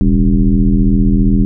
sine tone with frequency modulation, 116.54 Hz, A#2, in tune, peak -7 dBFS, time 0.01-1.45 s, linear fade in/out 0 ms, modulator 82.7 Hz, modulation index 1.9, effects none

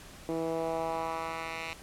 10% pulse tone with band-pass filter sweep, 163.3 Hz, E3, 16 cents flat, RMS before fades -34 dBFS, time 0.29-1.73 s, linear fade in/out 0 ms, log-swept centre 350 to 2600 Hz, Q 1.5, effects pink hiss -50 dBFS RMS until 1.82 s + low-pass 12000 Hz 12 dB/octave

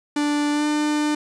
45% pulse tone with pitch glide, 293.7 to 299.5 Hz, D4 to D4, 0 to +34 cents, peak -19 dBFS, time 0.16-1.15 s, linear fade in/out 5 ms, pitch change +34 cents, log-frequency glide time 0.52-0.66 s, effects resampled to 22050 Hz + 8-bit

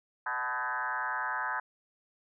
sine tone with frequency modulation, 1265 Hz, D#6, 28 cents sharp, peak -30 dBFS, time 0.26-1.6 s, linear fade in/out 5 ms, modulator 130 Hz, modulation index 3.5, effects none

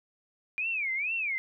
sine tone with vibrato, 2374 Hz, D7, 18 cents sharp, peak -28 dBFS, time 0.58-1.38 s, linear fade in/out 0 ms, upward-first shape sine, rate 2.2 Hz, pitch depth 240 cents each way, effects none

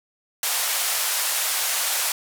white band-pass noise, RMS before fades -24 dBFS, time 0.43-2.12 s, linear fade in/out 2 ms, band 590 to 14000 Hz, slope 24 dB/octave, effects none

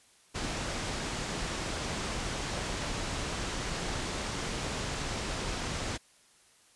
pink low-pass noise, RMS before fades -35 dBFS, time 0.34-5.98 s, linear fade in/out 20 ms, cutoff 8200 Hz, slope 24 dB/octave, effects white hiss -62 dBFS RMS until 6.75 s + resampled to 24000 Hz

